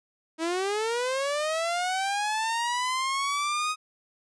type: linear sweep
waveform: sawtooth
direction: up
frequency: 315.7 to 1259 Hz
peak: -22 dBFS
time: 0.38-3.76 s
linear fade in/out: 50 ms
effects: resampled to 22050 Hz